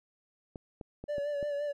clicks, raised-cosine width 2 ms, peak -28 dBFS, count 5, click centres 0.558 / 0.812 / 1.04 / 1.182 / 1.428 s
triangle tone with vibrato, 579 Hz, D5, 25 cents flat, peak -29 dBFS, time 1.08-1.73 s, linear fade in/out 20 ms, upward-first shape sine, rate 5.8 Hz, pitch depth 35 cents each way
effects none

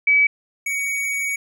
sine / square tone pair in turn, 2285 / 2247 Hz, D7 / C#7, -48 / +23 cents, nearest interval unison, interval 29 cents, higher first, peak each -12 / -22 dBFS, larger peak first, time 0.07-0.27 / 0.66-1.36 s, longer second, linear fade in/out 5 ms, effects none

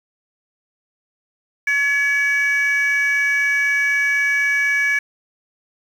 sine tone pair together, 1694 / 2274 Hz, G#6 / C#7, +34 / +44 cents, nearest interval perfect fourth, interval 510 cents, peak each -16 dBFS, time 1.67-4.99 s, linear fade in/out 5 ms, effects tanh soft clip ceiling -12 dBFS + 7-bit

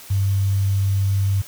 sine tone with quantisation, 98 Hz, G2, in tune, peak -16 dBFS, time 0.1-1.42 s, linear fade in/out 10 ms, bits 7, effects white hiss -41 dBFS RMS until 1.47 s

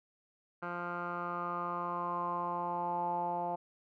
10% pulse tone with low-pass filter sweep, 174.61 Hz, F3, in tune, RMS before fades -36 dBFS, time 0.62-3.56 s, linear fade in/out 10 ms, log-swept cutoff 1500 to 790 Hz, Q 7, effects none

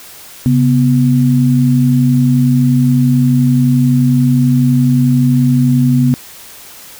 sine tone pair together, 135.4 / 246.9 Hz, C#3 / B3, -40 / 0 cents, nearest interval minor seventh, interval 1040 cents, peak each -10 dBFS, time 0.46-6.14 s, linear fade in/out 0 ms, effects white hiss -35 dBFS RMS until 6.99 s

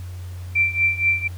sine tone with tremolo, 2349 Hz, D7, in tune, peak -13 dBFS, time 0.55-1.28 s, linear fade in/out 10 ms, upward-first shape triangle, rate 4.2 Hz, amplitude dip 90%, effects added 90 Hz sine -30 dBFS peak until 1.37 s + pink hiss -48 dBFS RMS until 1.37 s

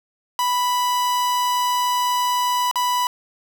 45% pulse tone with dropouts, 987.8 Hz, B5, in tune, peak -18 dBFS, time 0.39-3.07 s, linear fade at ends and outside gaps 1 ms, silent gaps 2.713-2.757 s, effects none

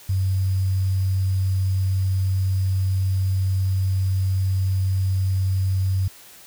sine tone with sample-and-hold, 95 Hz, F#2, 46 cents sharp, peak -18 dBFS, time 0.09-6.08 s, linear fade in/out 5 ms, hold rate 4900 Hz, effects white hiss -46 dBFS RMS until 6.46 s

